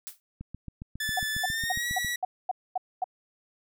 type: noise with exponential decay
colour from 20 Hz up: blue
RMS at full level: -35 dBFS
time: 0.07-0.2 s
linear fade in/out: 0 ms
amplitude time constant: 28 ms
type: click train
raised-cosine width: 5 ms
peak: -26 dBFS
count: 13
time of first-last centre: 0.41-2.047 s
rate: 7.33 Hz
type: tone with pitch glide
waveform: sawtooth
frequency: 1745 to 1936.2 Hz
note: A6 to B6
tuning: -15 to -35 cents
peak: -25 dBFS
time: 1-2.16 s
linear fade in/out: 5 ms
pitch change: +180 cents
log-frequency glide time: 1.41-1.89 s
type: tone bursts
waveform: sine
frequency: 741 Hz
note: F#5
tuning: 2 cents sharp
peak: -24 dBFS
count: 8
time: 1.17-3.042 s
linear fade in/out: 5 ms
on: 24 ms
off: 240 ms
effects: none